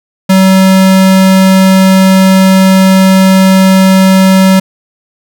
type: tone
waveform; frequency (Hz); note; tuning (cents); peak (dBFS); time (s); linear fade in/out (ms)
square; 189.9; F#3; +45; -3; 0.29-4.6; 10
effects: none